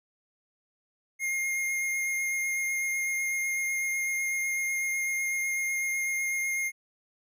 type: tone with vibrato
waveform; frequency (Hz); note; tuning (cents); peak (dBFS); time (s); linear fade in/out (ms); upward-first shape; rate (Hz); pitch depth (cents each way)
square; 2131; C7; +31; -28; 1.19-6.72; 50; sine; 8; 12
effects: none